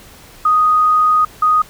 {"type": "tone pair in turn", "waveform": "sine", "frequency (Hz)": [1244.5, 1244.5], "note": ["D#6", "D#6"], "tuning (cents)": [0, 0], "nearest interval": "unison", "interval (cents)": 0, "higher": "neither", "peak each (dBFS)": -9, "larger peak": "neither", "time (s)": [[0.45, 1.25], [1.42, 1.62]], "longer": "first", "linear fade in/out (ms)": 5, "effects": ["pink hiss -41 dBFS RMS until 1.69 s"]}